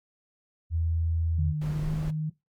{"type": "tone", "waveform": "sine", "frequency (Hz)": 82.41, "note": "E2", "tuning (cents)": 0, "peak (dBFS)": -24, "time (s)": [0.7, 1.54], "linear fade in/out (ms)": 50}
{"type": "tone with pitch glide", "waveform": "sine", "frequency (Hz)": [151.5, 155.04], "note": ["D#3", "D#3"], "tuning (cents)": [-46, -6], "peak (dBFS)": -27, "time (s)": [1.38, 2.3], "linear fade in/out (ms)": 10, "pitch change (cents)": 40, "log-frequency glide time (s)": [1.81, 1.88]}
{"type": "noise", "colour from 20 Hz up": "brown", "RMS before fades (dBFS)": -35, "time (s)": [1.61, 2.11], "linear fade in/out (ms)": 10}
{"effects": ["noise-tail reverb RT60 0.2 s tail -20 dB re dry", "Opus 48 kbps"]}